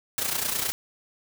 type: noise with amplitude modulation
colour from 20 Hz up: white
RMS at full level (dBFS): -25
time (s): 0.18-0.72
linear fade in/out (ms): 0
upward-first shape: sine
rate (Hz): 29.6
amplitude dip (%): 65
effects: none